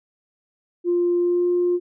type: tone with pitch glide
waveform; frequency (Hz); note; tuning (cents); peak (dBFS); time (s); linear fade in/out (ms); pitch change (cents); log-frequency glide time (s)
sine; 350 to 353.7; F4 to F4; +4 to +22; -16; 0.84-1.8; 50; +18; 1.19-1.48
effects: tanh soft clip ceiling -12 dBFS

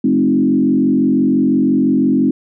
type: tone with frequency modulation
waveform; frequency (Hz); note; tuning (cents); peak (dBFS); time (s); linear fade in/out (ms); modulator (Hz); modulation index
sine; 261.6; C4; 0; -10; 0.04-2.31; 5; 45.9; 1.3
effects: none

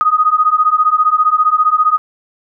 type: beating tone pair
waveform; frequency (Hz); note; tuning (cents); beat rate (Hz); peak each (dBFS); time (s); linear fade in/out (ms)
sine; 1240 / 1255; D#6 / D#6; -6 / +15; 15; -12; 0.01-1.98; 0
effects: none

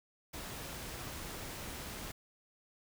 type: noise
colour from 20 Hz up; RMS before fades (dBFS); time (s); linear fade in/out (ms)
pink; -44; 0.33-2.12; 10
effects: none

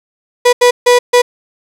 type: tone bursts at uneven times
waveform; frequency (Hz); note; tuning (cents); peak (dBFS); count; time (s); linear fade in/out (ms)
35% pulse; 489.4; B4; -16; -3; 4; 0.45-0.53 / 0.61-0.71 / 0.86-0.99 / 1.13-1.22; 10
effects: low-pass 10000 Hz 12 dB/octave + 7-bit

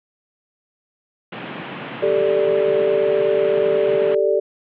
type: band-pass noise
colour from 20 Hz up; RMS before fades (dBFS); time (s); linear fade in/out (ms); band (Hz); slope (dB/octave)
pink; -32; 1.32-4.15; 5; 130 to 3200; 48
type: chord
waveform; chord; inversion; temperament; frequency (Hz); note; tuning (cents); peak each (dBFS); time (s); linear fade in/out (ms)
sine; G suspended second; none; equal; 392 / 440 / 587.3; G4 / A4 / D5; 0 / 0 / 0; -19; 2.02-4.4; 10
effects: none

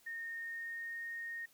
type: tone with pitch glide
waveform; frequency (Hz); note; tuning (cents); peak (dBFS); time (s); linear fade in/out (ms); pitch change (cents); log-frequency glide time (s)
sine; 1839 to 1851.8; A#6 to A#6; -24 to -12; -40; 0.06-1.46; 10; +12; 0.35-1.09
effects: white hiss -67 dBFS RMS until 1.53 s

